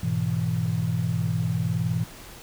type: chord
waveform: sine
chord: E major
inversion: first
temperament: equal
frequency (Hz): 103.83 / 123.47 / 164.81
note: G#2 / B2 / E3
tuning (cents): 0 / 0 / 0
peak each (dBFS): -28 / -27 / -26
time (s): 0.03-2.04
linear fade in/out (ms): 5
effects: pink hiss -44 dBFS RMS until 2.42 s